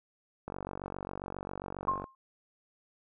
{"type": "click train", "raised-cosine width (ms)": 1, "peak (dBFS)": -24, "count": 75, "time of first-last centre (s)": [0.48, 2.041], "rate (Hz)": 47.4}
{"type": "tone with exponential decay", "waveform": "sine", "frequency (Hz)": 1063, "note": "C6", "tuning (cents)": 27, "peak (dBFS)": -23, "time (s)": [1.88, 2.15], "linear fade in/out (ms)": 2, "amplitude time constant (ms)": 57}
{"effects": []}